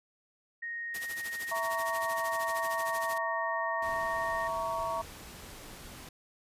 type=tone with pitch glide; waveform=sine; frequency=1864.7 to 1848.6 Hz; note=A#6 to A#6; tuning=0 to -15 cents; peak=-35 dBFS; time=0.62-4.48 s; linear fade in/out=10 ms; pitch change=-15 cents; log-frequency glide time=1.09-3.42 s
type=noise with tremolo; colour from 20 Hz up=white; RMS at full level=-40 dBFS; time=0.94-3.18 s; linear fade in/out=5 ms; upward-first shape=sine; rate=13 Hz; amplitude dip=80%
type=chord; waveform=sine; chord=A# diminished; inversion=second; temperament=equal with one note detuned; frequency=659.3 / 932.3 / 1120.3 Hz; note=E5 / A#5 / C#6; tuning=0 / 0 / +18 cents; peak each=-35 dBFS; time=1.51-5.02 s; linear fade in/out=10 ms
type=noise; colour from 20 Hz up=pink; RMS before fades=-47 dBFS; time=3.82-6.09 s; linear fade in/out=5 ms
effects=resampled to 32000 Hz